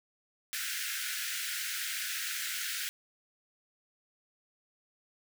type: high-pass noise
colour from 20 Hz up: pink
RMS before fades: -36 dBFS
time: 0.53-2.89 s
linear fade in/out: 0 ms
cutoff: 1400 Hz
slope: 96 dB/octave
effects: none